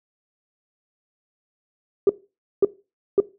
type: tone bursts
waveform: sine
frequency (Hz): 397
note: G4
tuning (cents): +22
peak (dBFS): -10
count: 3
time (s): 2.07-3.202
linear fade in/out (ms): 2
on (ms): 24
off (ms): 530
effects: noise-tail reverb RT60 0.3 s tail -19 dB re dry + tanh soft clip ceiling -7 dBFS